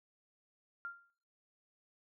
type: tone with exponential decay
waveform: sine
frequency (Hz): 1392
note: F6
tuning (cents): -6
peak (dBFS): -37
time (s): 0.85-1.1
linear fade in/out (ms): 0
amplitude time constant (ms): 54
effects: noise-tail reverb RT60 0.5 s tail -19 dB re dry